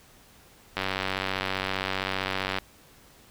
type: click train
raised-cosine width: 0.3 ms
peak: -11 dBFS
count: 174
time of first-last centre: 0.77-2.585 s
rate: 95.3 Hz
effects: pink hiss -55 dBFS RMS until 3.3 s